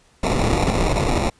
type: noise with sample-and-hold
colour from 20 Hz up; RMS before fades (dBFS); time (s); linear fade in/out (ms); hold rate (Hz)
pink; -19; 0.23-1.3; 5; 1575
effects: pink hiss -56 dBFS RMS until 1.39 s + resampled to 22050 Hz